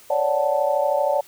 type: chord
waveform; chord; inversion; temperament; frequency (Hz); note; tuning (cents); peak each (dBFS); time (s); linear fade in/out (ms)
sine; D major seventh; third; equal; 554.4 / 587.3 / 740 / 880; C#5 / D5 / F#5 / A5; 0 / 0 / 0 / 0; -23 / -21 / -26 / -25; 0.1-1.21; 5
effects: white hiss -49 dBFS RMS until 1.27 s